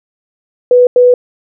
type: tone bursts at uneven times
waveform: sine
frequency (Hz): 493.9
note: B4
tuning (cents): 0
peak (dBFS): -3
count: 2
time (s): 0.71-0.87 / 0.96-1.14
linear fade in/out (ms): 2
effects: none

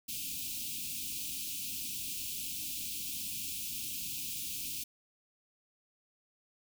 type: band-stop noise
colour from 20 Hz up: white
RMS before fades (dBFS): -39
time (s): 0.08-4.84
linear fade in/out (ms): 10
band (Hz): 320 to 2400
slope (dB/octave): 96
effects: none

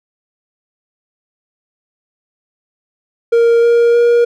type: tone with pitch steps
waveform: triangle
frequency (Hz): 466.2 / 470.3 / 474.3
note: A#4 / A#4 / A#4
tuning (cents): 0 / +15 / +30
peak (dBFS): -5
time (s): 3.32-4.25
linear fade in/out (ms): 10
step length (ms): 310
effects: none

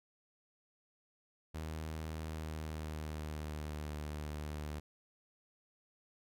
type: tone with pitch glide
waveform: sawtooth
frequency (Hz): 78.8 to 75.24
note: D#2 to D2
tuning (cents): +23 to +42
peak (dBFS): -36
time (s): 1.54-4.8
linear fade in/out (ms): 10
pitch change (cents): -81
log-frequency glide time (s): 2.29-3.89
effects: none

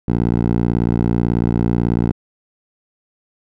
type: tone with band-pass filter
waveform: 10% pulse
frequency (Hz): 58.2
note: A#1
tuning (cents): -2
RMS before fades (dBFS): -17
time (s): 0.08-2.12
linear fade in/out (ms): 5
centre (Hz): 180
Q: 0.57
effects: none

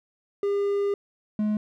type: tone pair in turn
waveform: triangle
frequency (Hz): 402.7 / 211.8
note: G4 / G#3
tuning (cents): +47 / +34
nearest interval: major seventh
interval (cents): 1113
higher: first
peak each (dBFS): -20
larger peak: neither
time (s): 0.43-0.94 / 1.39-1.57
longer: first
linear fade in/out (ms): 2
effects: none

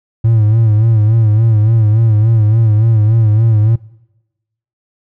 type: tone with vibrato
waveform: triangle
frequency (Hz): 110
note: A2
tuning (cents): 0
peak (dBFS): -4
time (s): 0.24-3.76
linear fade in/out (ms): 10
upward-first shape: sine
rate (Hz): 3.5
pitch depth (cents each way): 77
effects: noise-tail reverb RT60 1.0 s tail -24 dB re dry + tanh soft clip ceiling 0 dBFS

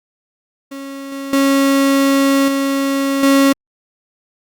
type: tone with level steps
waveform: 35% pulse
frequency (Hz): 274.6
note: C#4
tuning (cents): -16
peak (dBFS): -25 / -22 / -9 / -13 / -7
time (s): 0.71-3.53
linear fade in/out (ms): 10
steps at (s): 1.12 / 1.33 / 2.48 / 3.23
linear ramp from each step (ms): 2
effects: Opus 48 kbps

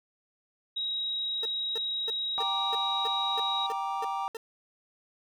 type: tone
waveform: sine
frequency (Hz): 3817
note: A#7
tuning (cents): +40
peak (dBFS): -29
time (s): 0.76-3.67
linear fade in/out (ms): 10
type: tone bursts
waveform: 40% pulse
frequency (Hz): 451.4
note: A4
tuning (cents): +44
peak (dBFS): -34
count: 10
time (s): 1.43-4.37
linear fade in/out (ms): 2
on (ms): 24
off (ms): 300
type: chord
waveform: triangle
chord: G minor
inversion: none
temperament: just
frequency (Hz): 784 / 940.8 / 1176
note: G5 / Bb5 / D6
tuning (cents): 0 / +16 / +2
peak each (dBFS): -31 / -33 / -33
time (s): 2.38-4.28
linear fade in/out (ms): 0
effects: none

